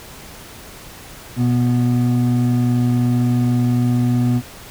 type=tone pair together; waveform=triangle; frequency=122.2 / 244.9 Hz; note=B2 / B3; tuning=-18 / -14 cents; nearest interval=octave; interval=1204 cents; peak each=-14 / -15 dBFS; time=1.36-4.42 s; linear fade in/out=50 ms; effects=pink hiss -38 dBFS RMS until 4.7 s